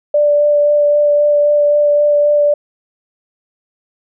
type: tone with vibrato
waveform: sine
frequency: 587.3 Hz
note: D5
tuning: in tune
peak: -8 dBFS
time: 0.14-2.54 s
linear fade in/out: 5 ms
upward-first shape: sine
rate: 3.8 Hz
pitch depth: 10 cents each way
effects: none